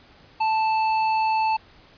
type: tone with tanh clipping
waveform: sine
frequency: 880 Hz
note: A5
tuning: in tune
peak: -21 dBFS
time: 0.4-1.57 s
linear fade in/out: 10 ms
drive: 12 dB
effects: pink hiss -52 dBFS RMS until 1.97 s + resampled to 11025 Hz